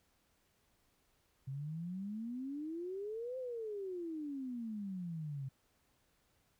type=exponential two-way sweep; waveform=sine; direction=up then down; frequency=130.81 to 523.3 to 130.81 Hz; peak=-39 dBFS; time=1.47-5.49 s; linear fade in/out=10 ms; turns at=3.38 s; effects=pink hiss -75 dBFS RMS until 6.59 s